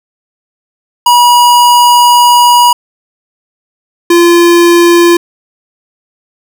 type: tone pair in turn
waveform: square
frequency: 967 / 344.1 Hz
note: B5 / F4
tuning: -37 / -26 cents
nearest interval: octave + tritone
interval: 1789 cents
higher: first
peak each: -3 dBFS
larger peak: neither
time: 1.06-2.73 / 4.1-5.17 s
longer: first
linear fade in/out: 5 ms
effects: none